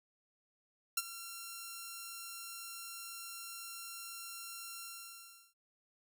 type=tone with ADSR envelope; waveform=5% pulse; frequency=1367 Hz; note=F6; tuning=37 cents flat; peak=-17 dBFS; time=0.97-5.54 s; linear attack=6 ms; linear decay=36 ms; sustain=-16 dB; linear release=710 ms; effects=none